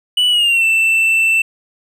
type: tone with pitch glide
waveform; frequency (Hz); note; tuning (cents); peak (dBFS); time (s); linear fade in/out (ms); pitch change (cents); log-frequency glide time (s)
triangle; 2960 to 2668; F#7 to E7; 0 to +20; -9; 0.17-1.42; 5; -180; 0.29-0.64
effects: none